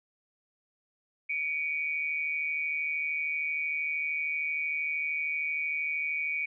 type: tone pair together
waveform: sine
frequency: 2272 / 2425 Hz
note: C#7 / D#7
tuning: +42 / -45 cents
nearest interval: minor second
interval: 113 cents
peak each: -30 / -34 dBFS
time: 1.29-6.46 s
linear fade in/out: 10 ms
effects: none